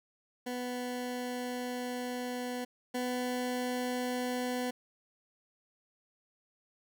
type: tone pair in turn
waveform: 20% pulse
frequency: 247.8 / 249.2 Hz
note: B3 / B3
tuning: +6 / +16 cents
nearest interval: unison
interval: 10 cents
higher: second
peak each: -30 / -27 dBFS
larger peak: second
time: 0.46-2.65 / 2.94-4.71 s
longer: first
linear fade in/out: 10 ms
effects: none